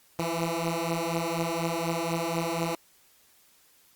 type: beating tone pair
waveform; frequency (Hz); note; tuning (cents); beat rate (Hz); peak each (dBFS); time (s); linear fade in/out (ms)
10% pulse; 164.81 / 168.91; E3 / E3; 0 / +43; 4.1; -22; 0.19-2.75; 2
effects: white hiss -61 dBFS RMS until 3.95 s + Opus 48 kbps